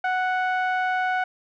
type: tone with low-pass filter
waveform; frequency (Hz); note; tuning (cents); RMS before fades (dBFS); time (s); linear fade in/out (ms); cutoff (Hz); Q
sawtooth; 740; F#5; 0; -24; 0.04-1.24; 5; 1700; 1.6
effects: none